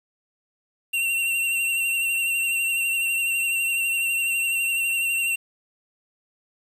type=tone with vibrato; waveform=square; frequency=2738 Hz; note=F7; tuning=35 cents flat; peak=-22 dBFS; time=0.93-5.36 s; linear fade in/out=10 ms; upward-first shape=sine; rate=12 Hz; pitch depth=28 cents each way; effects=8-bit